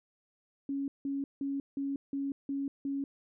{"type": "tone bursts", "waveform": "sine", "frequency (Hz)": 277.2, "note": "C#4", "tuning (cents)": 0, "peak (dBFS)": -31, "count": 7, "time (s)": [0.69, 3.04], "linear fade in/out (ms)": 2, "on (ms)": 190, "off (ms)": 170, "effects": []}